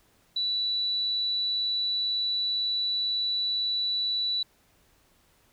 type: tone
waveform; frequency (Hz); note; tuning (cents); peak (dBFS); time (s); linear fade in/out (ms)
sine; 3951; B7; 0; -25; 0.36-4.43; 5
effects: pink hiss -64 dBFS RMS until 5.52 s